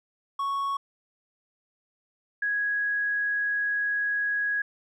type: tone pair in turn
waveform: triangle / sine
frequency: 1109 / 1661.6 Hz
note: C#6 / G#6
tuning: 0 / 0 cents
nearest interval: perfect fifth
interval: 700 cents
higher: second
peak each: -24 dBFS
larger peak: neither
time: 0.39-0.77 / 2.42-4.62 s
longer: second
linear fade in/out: 5 ms
effects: none